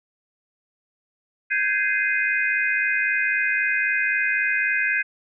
sine chord, Ab major seventh, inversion third, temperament just, 1557.4 / 1661.2 / 2077 / 2492 Hz, G6 / Ab6 / C7 / Eb7, -12 / 0 / -13 / +2 cents, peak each -25 dBFS, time 1.5-5.03 s, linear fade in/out 20 ms, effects none

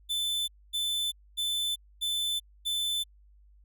45% pulse tone bursts, 3520 Hz, A7, in tune, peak -28 dBFS, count 5, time 0.09-3.04 s, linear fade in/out 20 ms, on 390 ms, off 250 ms, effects added 50 Hz sine -55 dBFS peak until 3.64 s

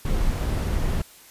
brown noise, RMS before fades -23 dBFS, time 0.05-1.02 s, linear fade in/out 5 ms, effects white hiss -49 dBFS RMS until 1.3 s + resampled to 32000 Hz

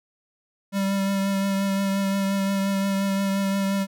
square tone with vibrato, 196 Hz, G3, in tune, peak -22 dBFS, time 0.72-3.87 s, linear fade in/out 50 ms, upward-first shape triangle, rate 5.7 Hz, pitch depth 20 cents each way, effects none

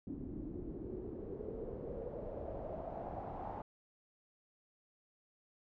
pink noise with low-pass filter sweep, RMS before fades -44 dBFS, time 0.07-3.62 s, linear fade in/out 2 ms, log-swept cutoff 280 to 840 Hz, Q 4.7, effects none

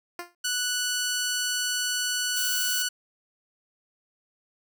10% pulse tone with exponential decay, 349.2 Hz, F4, in tune, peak -22 dBFS, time 0.19-0.35 s, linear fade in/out 2 ms, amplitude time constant 33 ms
10% pulse tone, 1480 Hz, F#6, in tune, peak -17 dBFS, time 0.44-2.89 s, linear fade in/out 10 ms
violet noise, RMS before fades -31 dBFS, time 2.36-2.83 s, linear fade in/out 10 ms
effects none

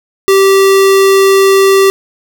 square tone, 389.1 Hz, G4, 13 cents flat, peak -5 dBFS, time 0.28-1.9 s, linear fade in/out 0 ms, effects none

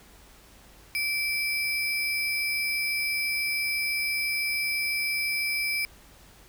sine tone with sample-and-hold, 2328 Hz, D7, 16 cents flat, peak -25 dBFS, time 0.95-5.85 s, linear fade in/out 0 ms, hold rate 7350 Hz, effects added 50 Hz sine -57 dBFS peak until 6.48 s + pink hiss -54 dBFS RMS until 6.48 s

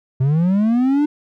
triangle linear sweep, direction up, 125.8 to 302 Hz, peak -11 dBFS, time 0.2-1.06 s, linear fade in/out 10 ms, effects none

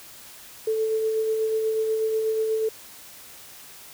sine tone with tremolo, 440 Hz, A4, in tune, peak -20 dBFS, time 0.67-2.69 s, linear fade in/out 5 ms, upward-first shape sine, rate 8.2 Hz, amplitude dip 30%, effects white hiss -45 dBFS RMS until 3.93 s

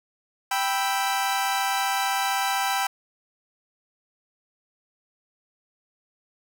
sawtooth chord, E minor, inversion first, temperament equal, 784 / 987.8 / 1318.5 Hz, G5 / B5 / E6, 0 / 0 / 0 cents, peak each -21 / -25 / -27 dBFS, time 0.51-2.87 s, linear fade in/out 5 ms, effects none

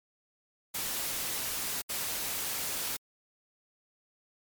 white noise bursts at uneven times, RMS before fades -34 dBFS, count 2, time 0.74-1.82 / 1.89-2.97 s, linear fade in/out 10 ms, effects MP3 96 kbps

